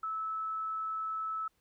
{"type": "tone", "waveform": "sine", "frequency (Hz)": 1305, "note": "E6", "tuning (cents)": -18, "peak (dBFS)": -33, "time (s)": [0.03, 1.48], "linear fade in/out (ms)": 5, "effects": ["pink hiss -75 dBFS RMS until 1.6 s"]}